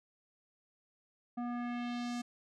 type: tone with low-pass filter sweep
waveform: square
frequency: 241.4 Hz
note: B3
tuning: 39 cents flat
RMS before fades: -38 dBFS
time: 1.37-2.22 s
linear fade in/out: 10 ms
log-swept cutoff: 920 to 7900 Hz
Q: 1.4
effects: none